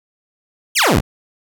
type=exponential sweep; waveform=15% pulse; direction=down; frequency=3446 to 43.65 Hz; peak=-5 dBFS; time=0.75-1.01 s; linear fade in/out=20 ms; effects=none

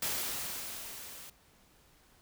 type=noise with level ramp; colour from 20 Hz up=white; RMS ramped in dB=-33 to -49 dBFS; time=0.02-1.3 s; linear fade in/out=5 ms; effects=pink hiss -64 dBFS RMS until 2.21 s

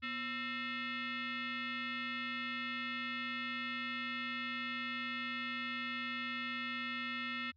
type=tone with frequency modulation; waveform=sine; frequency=243.7 Hz; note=B3; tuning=23 cents flat; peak=-37 dBFS; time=0.02-7.52 s; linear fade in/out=20 ms; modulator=788 Hz; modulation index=3.7; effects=added 81 Hz sine -67 dBFS peak until 7.56 s + resampled to 11025 Hz

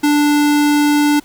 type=tone; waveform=square; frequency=293.7 Hz; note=D4; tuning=in tune; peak=-11 dBFS; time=0.03-1.2 s; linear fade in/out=10 ms; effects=pink hiss -46 dBFS RMS until 1.24 s

